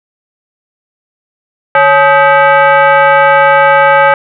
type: tone with frequency modulation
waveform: sine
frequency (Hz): 151.8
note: D#3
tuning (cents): -42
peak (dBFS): -3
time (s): 1.75-4.14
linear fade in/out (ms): 2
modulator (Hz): 707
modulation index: 2.3
effects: none